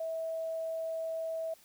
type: tone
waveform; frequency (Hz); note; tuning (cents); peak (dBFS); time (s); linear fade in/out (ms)
sine; 650; E5; -24; -33; 0-1.54; 5
effects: white hiss -61 dBFS RMS until 1.64 s